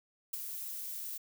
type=noise with ADSR envelope; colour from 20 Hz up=violet; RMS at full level=-34 dBFS; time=0.33-1.18 s; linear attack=8 ms; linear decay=15 ms; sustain=-7 dB; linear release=11 ms; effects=none